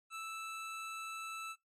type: tone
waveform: 25% pulse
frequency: 1318 Hz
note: E6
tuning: 1 cent flat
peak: -38 dBFS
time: 0.1-1.56 s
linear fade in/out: 50 ms
effects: noise-tail reverb RT60 0.2 s tail -26 dB re dry + AAC 32 kbps